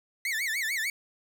40% pulse tone with vibrato, 1983 Hz, B6, 7 cents sharp, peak -27 dBFS, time 0.25-0.9 s, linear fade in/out 2 ms, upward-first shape sine, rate 6.7 Hz, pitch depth 230 cents each way, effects none

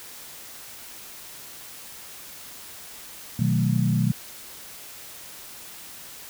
sine chord, B dominant seventh, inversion none, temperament equal, 123.47 / 155.56 / 185 / 220 Hz, B2 / D#3 / F#3 / A3, 0 / 0 / 0 / 0 cents, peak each -23 / -25 / -25 / -27 dBFS, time 3.39-4.12 s, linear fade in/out 5 ms, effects white hiss -42 dBFS RMS until 6.29 s

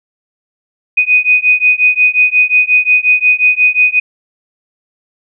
sine beating tone pair, 2489 / 2494.6 Hz, D#7 / D#7, 0 / +4 cents, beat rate 5.6 Hz, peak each -10 dBFS, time 0.97-4 s, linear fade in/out 10 ms, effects none

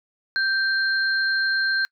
sine tone pair together, 1568 / 4186 Hz, G6 / C8, 0 / 0 cents, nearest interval octave + perfect fourth, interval 1700 cents, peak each -20 / -27 dBFS, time 0.36-1.85 s, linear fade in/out 0 ms, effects noise-tail reverb RT60 0.1 s tail -26 dB re dry

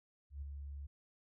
sine tone with ADSR envelope, 70.7 Hz, C#2, 35 cents sharp, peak -39 dBFS, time 0.3-0.87 s, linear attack 120 ms, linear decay 9 ms, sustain -4 dB, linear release 12 ms, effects none

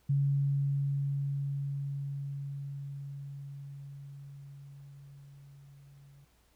sine tone with level ramp, 139.9 Hz, C#3, 16 cents sharp, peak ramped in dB -24 to -54 dBFS, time 0.09-6.25 s, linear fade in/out 10 ms, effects added 60 Hz sine -69 dBFS peak until 6.55 s + pink hiss -69 dBFS RMS until 6.55 s

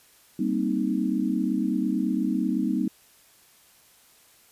sine chord, C minor seventh, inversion second, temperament equal, 196 / 233.1 / 261.6 / 311.1 Hz, G3 / Bb3 / C4 / Eb4, 0 / 0 / 0 / 0 cents, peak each -28 dBFS, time 0.39-2.88 s, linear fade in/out 5 ms, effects white hiss -57 dBFS RMS until 4.51 s + resampled to 32000 Hz

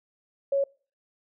sine tone, 554.4 Hz, C#5, in tune, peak -21 dBFS, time 0.52-0.64 s, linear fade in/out 5 ms, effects noise-tail reverb RT60 0.4 s tail -24 dB re dry

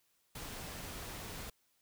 pink noise, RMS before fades -45 dBFS, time 0.35-1.5 s, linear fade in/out 5 ms, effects white hiss -75 dBFS RMS until 1.81 s

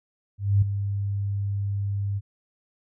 sine tone with ADSR envelope, 100 Hz, G2, 35 cents sharp, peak -14 dBFS, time 0.38-2.21 s, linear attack 240 ms, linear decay 7 ms, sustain -10 dB, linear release 38 ms, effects none

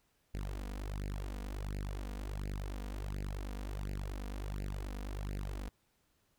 sawtooth tone with flanger, 49.39 Hz, G1, 14 cents sharp, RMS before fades -40 dBFS, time 0.34-5.69 s, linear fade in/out 0 ms, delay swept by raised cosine 0.42 to 4.22 ms, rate 1.4 Hz, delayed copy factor +1, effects pink hiss -75 dBFS RMS until 6.38 s

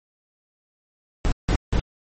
brown noise bursts, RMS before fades -19 dBFS, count 3, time 1.25-1.794 s, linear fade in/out 0 ms, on 68 ms, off 170 ms, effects MP3 32 kbps

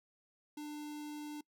square tone with notch filter, 298.1 Hz, D4, 26 cents sharp, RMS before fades -44 dBFS, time 0.57-1.41 s, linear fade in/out 5 ms, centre 1700 Hz, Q 1.8, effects noise-tail reverb RT60 0.1 s tail -23 dB re dry

